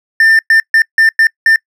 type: tone bursts at uneven times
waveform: triangle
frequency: 1793 Hz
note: A6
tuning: 32 cents sharp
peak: -3 dBFS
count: 6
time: 0.2-0.39 / 0.5-0.6 / 0.74-0.82 / 0.98-1.09 / 1.19-1.27 / 1.46-1.56 s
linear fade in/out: 2 ms
effects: noise-tail reverb RT60 0.1 s tail -26 dB re dry